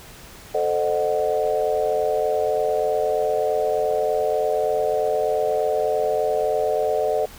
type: chord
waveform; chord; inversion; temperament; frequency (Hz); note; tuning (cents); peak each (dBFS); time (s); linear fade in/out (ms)
sine; A diminished seventh; none; equal with one note detuned; 440 / 523.3 / 611.9 / 740; A4 / C5 / Eb5 / Gb5; 0 / 0 / -29 / 0; -23 / -26 / -23 / -26; 0.54-7.26; 10
effects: pink hiss -43 dBFS RMS until 7.38 s